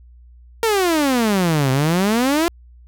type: exponential two-way sweep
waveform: sawtooth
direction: down then up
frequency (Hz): 466.2 to 128.1 to 350.1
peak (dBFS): -11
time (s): 0.63-2.48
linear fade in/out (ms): 0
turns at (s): 1.71
effects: added 60 Hz sine -42 dBFS peak until 2.87 s